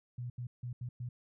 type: tone bursts at uneven times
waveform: sine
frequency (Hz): 122.3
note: B2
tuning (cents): -16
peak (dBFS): -37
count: 5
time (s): 0.18-0.3 / 0.38-0.47 / 0.63-0.73 / 0.81-0.89 / 1-1.09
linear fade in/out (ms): 5
effects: none